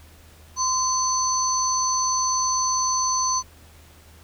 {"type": "tone cluster", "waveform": "sine", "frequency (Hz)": [1031, 4416, 6080], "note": ["C6", "C#8", "F#8"], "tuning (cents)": [-26, -7, 46], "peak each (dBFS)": [-23, -30, -23], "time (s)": [0.56, 3.43], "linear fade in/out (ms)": 50, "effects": ["added 79 Hz sine -49 dBFS peak until 4.23 s", "pink hiss -52 dBFS RMS until 4.23 s"]}